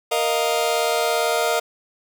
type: chord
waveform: sawtooth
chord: Bb suspended fourth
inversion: none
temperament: just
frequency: 466.2 / 621.6 / 699.2 Hz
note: Bb4 / Eb5 / F5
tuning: 0 / -2 / +2 cents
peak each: -19 / -19 / -19 dBFS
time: 0.11-1.6 s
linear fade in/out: 10 ms
effects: none